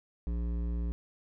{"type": "tone with hard clipping", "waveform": "sine", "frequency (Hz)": 58.27, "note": "A#1", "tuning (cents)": 0, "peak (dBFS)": -32, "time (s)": [0.27, 0.92], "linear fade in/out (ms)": 0, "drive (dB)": 12, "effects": []}